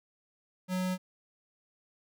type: tone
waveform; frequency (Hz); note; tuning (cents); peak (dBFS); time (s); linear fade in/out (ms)
square; 184.2; F#3; -7; -30; 0.68-0.98; 50
effects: none